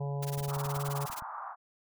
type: harmonic tone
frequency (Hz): 141.1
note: C#3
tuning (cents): +31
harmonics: 1 / 3 / 4 / 5 / 6 / 7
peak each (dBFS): -32 / -42 / -44 / -46 / -48 / -49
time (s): 0-1.06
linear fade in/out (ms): 10
type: noise with tremolo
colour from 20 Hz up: white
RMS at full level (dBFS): -40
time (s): 0.22-1.21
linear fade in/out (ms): 10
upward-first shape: sine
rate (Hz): 19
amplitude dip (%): 100
type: clicks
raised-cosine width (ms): 5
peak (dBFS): -37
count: 9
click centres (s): 0.377 / 0.409 / 0.482 / 0.568 / 0.658 / 0.767 / 0.887 / 1.1 / 1.223
type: band-pass noise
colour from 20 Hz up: white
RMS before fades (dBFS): -41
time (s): 0.47-1.56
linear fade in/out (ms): 50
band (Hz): 750 to 1300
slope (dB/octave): 48
effects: none